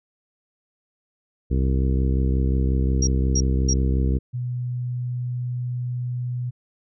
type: harmonic tone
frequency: 65.6 Hz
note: C2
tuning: 5 cents sharp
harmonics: 1 / 2 / 3 / 4 / 5 / 6 / 7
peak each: -19 / -25 / -29 / -31 / -33 / -35 / -36 dBFS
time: 1.5-4.19 s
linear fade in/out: 20 ms
type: tone bursts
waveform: sine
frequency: 5650 Hz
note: F8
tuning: 19 cents sharp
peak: -21 dBFS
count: 3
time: 3.02-3.736 s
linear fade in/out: 5 ms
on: 52 ms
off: 280 ms
type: tone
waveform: sine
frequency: 123.47 Hz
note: B2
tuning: in tune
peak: -24 dBFS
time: 4.33-6.51 s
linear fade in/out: 20 ms
effects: none